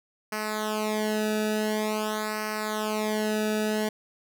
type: tone with flanger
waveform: sawtooth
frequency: 214.3 Hz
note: A3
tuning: 45 cents flat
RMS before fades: -28 dBFS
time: 0.32-3.89 s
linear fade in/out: 5 ms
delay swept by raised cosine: 0.28 to 0.95 ms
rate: 0.47 Hz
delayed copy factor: -0.9
effects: none